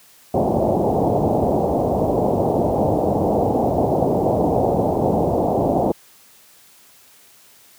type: low-pass noise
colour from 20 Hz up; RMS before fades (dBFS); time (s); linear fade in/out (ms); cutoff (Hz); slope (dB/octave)
white; -18; 0.34-5.92; 5; 790; 48
effects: white hiss -50 dBFS RMS until 7.78 s + high-pass 80 Hz 12 dB/octave